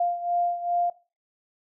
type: beating tone pair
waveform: sine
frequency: 698.5 / 701 Hz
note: F5 / F5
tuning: 0 / +6 cents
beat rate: 2.5 Hz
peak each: -24 / -29 dBFS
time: 0-0.9 s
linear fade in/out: 5 ms
effects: noise-tail reverb RT60 0.3 s tail -18 dB re dry